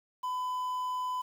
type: tone with quantisation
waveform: triangle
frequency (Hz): 1005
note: B5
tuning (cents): +30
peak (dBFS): -29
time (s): 0.23-1.22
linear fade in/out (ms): 10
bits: 9
effects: none